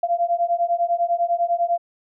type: beating tone pair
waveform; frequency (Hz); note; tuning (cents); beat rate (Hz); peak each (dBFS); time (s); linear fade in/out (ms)
sine; 684 / 694; F5 / F5; -36 / -11; 10; -21; 0.03-1.78; 5
effects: none